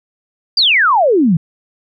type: exponential sweep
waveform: sine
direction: down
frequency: 4919 to 150.3 Hz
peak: -8 dBFS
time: 0.57-1.37 s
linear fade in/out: 5 ms
effects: none